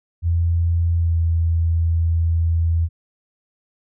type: tone with pitch glide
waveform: sine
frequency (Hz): 84.6 to 83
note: E2 to E2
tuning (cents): +45 to +12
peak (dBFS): -15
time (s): 0.22-2.89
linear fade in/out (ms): 50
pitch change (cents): -33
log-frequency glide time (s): 0.97-1.16
effects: none